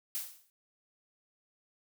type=noise with exponential decay; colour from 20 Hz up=blue; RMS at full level=-33 dBFS; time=0.15-0.5 s; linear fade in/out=0 ms; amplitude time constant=74 ms; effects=none